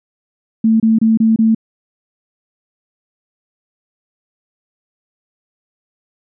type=tone bursts; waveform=sine; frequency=222.8 Hz; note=A3; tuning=22 cents sharp; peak=-8 dBFS; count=5; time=0.64-1.548 s; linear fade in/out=5 ms; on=160 ms; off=27 ms; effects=none